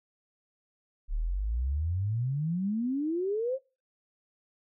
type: exponential sweep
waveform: sine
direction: up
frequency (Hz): 34.7 to 550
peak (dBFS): -27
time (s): 1.08-3.59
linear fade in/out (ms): 50
effects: noise-tail reverb RT60 0.3 s tail -23 dB re dry